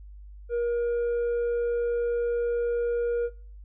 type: tone with tanh clipping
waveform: sine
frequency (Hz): 474.7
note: A#4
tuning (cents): +31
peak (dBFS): -25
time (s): 0.49-3.3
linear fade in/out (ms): 50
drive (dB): 4
effects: noise-tail reverb RT60 0.4 s tail -21 dB re dry + added 50 Hz sine -42 dBFS peak until 3.64 s